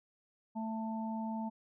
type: harmonic tone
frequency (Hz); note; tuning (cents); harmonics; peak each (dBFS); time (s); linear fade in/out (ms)
221.9; A3; +15; 1 / 3 / 4; -36 / -47 / -42; 0.55-1.5; 20
effects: none